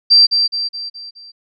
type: tone with echo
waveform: sine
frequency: 4702 Hz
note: D8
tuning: 1 cent sharp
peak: -5 dBFS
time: 0.1-0.27 s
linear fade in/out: 20 ms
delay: 210 ms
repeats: 5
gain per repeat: -6 dB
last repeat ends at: 1.32 s
effects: none